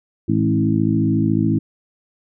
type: harmonic tone with a mistuned harmonic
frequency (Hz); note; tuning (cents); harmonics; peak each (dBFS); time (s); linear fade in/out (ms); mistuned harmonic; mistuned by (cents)
54; A1; -32; 2 / 3 / 4 / 5 / 6; -21 / -21 / -21 / -21 / -21; 0.28-1.59; 10; 4; -15
effects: none